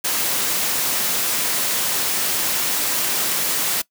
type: high-pass noise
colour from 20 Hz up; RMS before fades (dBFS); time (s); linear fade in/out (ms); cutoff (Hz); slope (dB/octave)
white; -21; 0.04-3.82; 10; 140; 12
effects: noise-tail reverb RT60 0.1 s tail -21 dB re dry